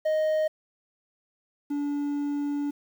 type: tone pair in turn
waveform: triangle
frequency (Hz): 622.3 / 288.3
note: D#5 / D4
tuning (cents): 0 / -32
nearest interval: octave + minor second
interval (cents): 1332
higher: first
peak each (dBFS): -20 / -24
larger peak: first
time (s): 0.05-0.48 / 1.7-2.71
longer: second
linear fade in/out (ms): 10
effects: 9-bit